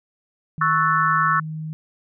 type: tone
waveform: sine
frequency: 156.7 Hz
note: D#3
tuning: 13 cents sharp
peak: -27 dBFS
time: 0.58-1.73 s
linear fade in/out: 0 ms
type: chord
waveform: sine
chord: F# minor seventh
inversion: second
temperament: equal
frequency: 1108.7 / 1318.5 / 1480 / 1760 Hz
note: C#6 / E6 / F#6 / A6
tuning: 0 / 0 / 0 / 0 cents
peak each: -20 / -20 / -24 / -25 dBFS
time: 0.61-1.4 s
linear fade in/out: 5 ms
effects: none